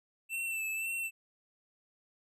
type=tone with vibrato; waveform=square; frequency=2664 Hz; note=E7; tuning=18 cents sharp; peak=-34 dBFS; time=0.29-1.11 s; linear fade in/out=50 ms; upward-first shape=sine; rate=1.9 Hz; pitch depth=35 cents each way; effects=none